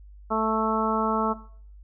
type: harmonic tone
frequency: 220 Hz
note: A3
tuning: in tune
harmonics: 1 / 2 / 3 / 4 / 5 / 6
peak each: -29 / -29 / -29 / -29 / -29 / -29 dBFS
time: 0.3-1.34 s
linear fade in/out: 20 ms
effects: noise-tail reverb RT60 0.5 s tail -17 dB re dry + added 50 Hz sine -44 dBFS peak until 1.83 s